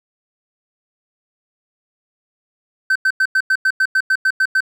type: tone bursts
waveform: triangle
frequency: 1538 Hz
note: G6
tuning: 33 cents flat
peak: -10 dBFS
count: 12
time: 2.9-4.606 s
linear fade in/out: 5 ms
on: 56 ms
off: 94 ms
effects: none